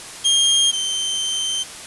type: tone pair in turn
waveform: sawtooth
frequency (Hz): 3218 / 3112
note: G7 / G7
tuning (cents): +45 / -13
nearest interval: minor second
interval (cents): 58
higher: first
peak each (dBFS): -10 / -17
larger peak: first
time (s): 0.24-0.72 / 0.72-1.64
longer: second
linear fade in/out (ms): 20
effects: white hiss -35 dBFS RMS until 1.86 s + resampled to 24000 Hz